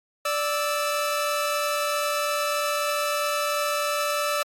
sawtooth tone pair together, 587 / 1317.8 Hz, D5 / E6, -1 / -1 cents, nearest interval octave + major second, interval 1400 cents, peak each -22 / -23 dBFS, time 0.25-4.43 s, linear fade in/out 5 ms, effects AAC 48 kbps

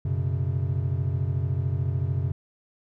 triangle chord, F# suspended fourth, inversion none, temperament equal with one note detuned, 92.5 / 123.47 / 137.08 Hz, F#2 / B2 / C#3, 0 / 0 / -19 cents, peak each -25 / -27 / -26 dBFS, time 0.05-2.32 s, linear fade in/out 5 ms, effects none

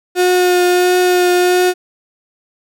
35% pulse tone with vibrato, 360 Hz, F#4, 47 cents flat, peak -8 dBFS, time 0.15-1.74 s, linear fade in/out 50 ms, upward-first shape triangle, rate 1.5 Hz, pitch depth 16 cents each way, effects none

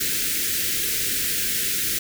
white band-stop noise, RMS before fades -24 dBFS, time 0-1.99 s, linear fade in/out 10 ms, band 480 to 1500 Hz, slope 48 dB/octave, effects none

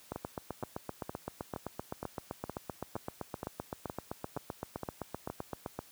two click trains, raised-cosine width 1 ms, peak -22 / -23 dBFS, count 45 / 12, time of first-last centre 0.12-5.79 / 0.16-5.3 s, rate 7.76 / 2.14 Hz, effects white hiss -58 dBFS RMS until 5.91 s + high-pass 60 Hz 12 dB/octave

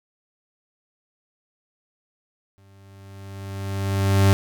40% pulse tone with exponential growth, 98 Hz, G2, in tune, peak -11 dBFS, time 2.58-4.33 s, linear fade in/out 0 ms, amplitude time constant 380 ms, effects none

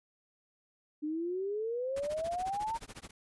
sine exponential sweep, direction up, 295.9 to 932.3 Hz, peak -32 dBFS, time 1.02-2.78 s, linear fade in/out 20 ms
pink noise with tremolo, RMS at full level -45 dBFS, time 1.96-3.11 s, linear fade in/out 5 ms, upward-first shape sine, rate 14 Hz, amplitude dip 100%
effects resampled to 24000 Hz

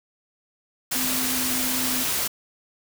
sine tone in noise, 255.7 Hz, C4, 40 cents flat, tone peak -30 dBFS, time 0.95-2.04 s, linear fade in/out 10 ms, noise white, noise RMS -25 dBFS, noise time 0.91-2.28 s, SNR -8 dB, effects none

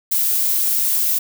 violet noise, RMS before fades -18 dBFS, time 0.11-1.19 s, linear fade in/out 10 ms, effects none

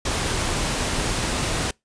pink noise, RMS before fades -24 dBFS, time 0.05-1.71 s, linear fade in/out 5 ms, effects noise-tail reverb RT60 0.2 s tail -26 dB re dry + resampled to 22050 Hz

